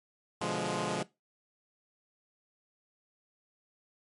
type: chord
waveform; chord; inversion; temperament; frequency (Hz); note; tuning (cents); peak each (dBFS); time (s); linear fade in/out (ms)
10% pulse; B diminished seventh; none; equal with one note detuned; 123.47 / 146.83 / 174.61 / 209; B2 / D3 / F3 / Ab3; 0 / 0 / 0 / +11; -32 / -30 / -27 / -27; 0.41-1.03; 5
effects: noise-tail reverb RT60 0.2 s tail -18 dB re dry + MP3 48 kbps